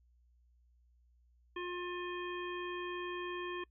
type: harmonic tone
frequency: 355.4 Hz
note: F4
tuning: 30 cents sharp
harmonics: 1 / 3 / 5 / 7 / 9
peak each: -40 / -44 / -47 / -49 / -50 dBFS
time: 1.56-3.64 s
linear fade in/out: 5 ms
effects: noise-tail reverb RT60 0.1 s tail -25 dB re dry + added 60 Hz sine -65 dBFS peak until 3.7 s